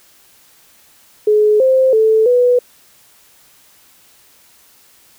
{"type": "tone with pitch steps", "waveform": "sine", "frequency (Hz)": [423.5, 523, 439.7, 492.6], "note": ["G#4", "C5", "A4", "B4"], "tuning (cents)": [34, -1, -1, -5], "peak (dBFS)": -8, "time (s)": [1.27, 2.59], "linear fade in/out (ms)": 5, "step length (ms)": 330, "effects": ["white hiss -49 dBFS RMS until 5.18 s"]}